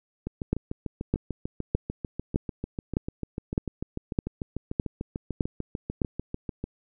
two click trains, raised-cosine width 3 ms, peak -10 / -18 dBFS, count 10 / 44, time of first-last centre 0.53-6.018 / 0.27-6.64 s, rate 1.64 / 6.75 Hz, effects none

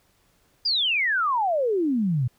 sine exponential sweep, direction down, 5000 to 116.54 Hz, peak -20 dBFS, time 0.65-2.28 s, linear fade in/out 10 ms, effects pink hiss -64 dBFS RMS until 2.38 s

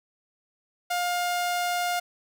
sawtooth tone, 708 Hz, F5, 23 cents sharp, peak -21 dBFS, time 0.9-2 s, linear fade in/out 10 ms, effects none

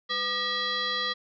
sine tone with frequency modulation, 2617 Hz, E7, 13 cents flat, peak -26 dBFS, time 0.09-1.14 s, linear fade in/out 20 ms, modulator 705 Hz, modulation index 2.5, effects none

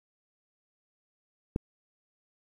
click, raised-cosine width 3 ms, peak -15 dBFS, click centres 1.561 s, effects 9-bit

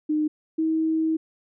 sine tone pair in turn, 305.1 / 319.4 Hz, D#4 / D#4, -34 / +45 cents, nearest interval minor second, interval 79 cents, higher second, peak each -20 dBFS, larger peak neither, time 0.09-0.28 / 0.58-1.17 s, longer second, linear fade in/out 10 ms, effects none

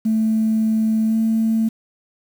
sine tone with pitch glide, 220.2 to 223.3 Hz, A3 to A3, +2 to +26 cents, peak -14 dBFS, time 0.05-1.69 s, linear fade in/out 10 ms, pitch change +24 cents, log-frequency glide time 1.07-1.16 s, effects tanh soft clip ceiling -10 dBFS + 7-bit

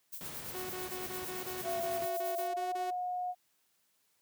violet noise with tremolo, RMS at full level -42 dBFS, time 0.12-2.48 s, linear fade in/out 10 ms, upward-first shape sine, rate 8.9 Hz, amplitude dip 60%
pink noise, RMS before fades -46 dBFS, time 0.21-2.05 s, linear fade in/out 0 ms
sawtooth tone bursts, 368.3 Hz, F#4, 8 cents flat, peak -36 dBFS, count 13, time 0.54-2.908 s, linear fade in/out 10 ms, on 160 ms, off 24 ms
sine tone with pitch glide, 679 to 723.5 Hz, F5 to F#5, -49 to -39 cents, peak -33 dBFS, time 1.63-3.35 s, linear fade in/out 50 ms, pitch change +110 cents, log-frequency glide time 2.36-2.67 s
effects white hiss -74 dBFS RMS until 4.21 s + high-pass 100 Hz 12 dB/octave

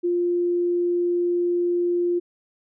sine tone, 350.1 Hz, F4, 4 cents sharp, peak -19 dBFS, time 0.03-2.2 s, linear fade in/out 20 ms, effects none

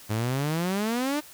sawtooth exponential sweep, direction up, 103.5 to 306.8 Hz, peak -21 dBFS, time 0.09-1.21 s, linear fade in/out 20 ms, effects white hiss -48 dBFS RMS until 1.33 s

